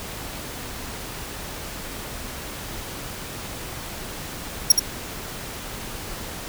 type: tone with echo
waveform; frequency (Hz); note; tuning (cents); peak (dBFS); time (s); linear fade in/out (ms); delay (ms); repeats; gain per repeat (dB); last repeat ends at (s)
sawtooth; 5600; F8; +4; -5; 4.7-4.72; 5; 75; 1; -6; 4.795
effects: pink hiss -34 dBFS RMS until 6.48 s